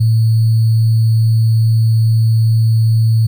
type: tone with sample-and-hold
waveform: sine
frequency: 112.2 Hz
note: A2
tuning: 34 cents sharp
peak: -8 dBFS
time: 0-3.27 s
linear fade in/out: 10 ms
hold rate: 4410 Hz
effects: none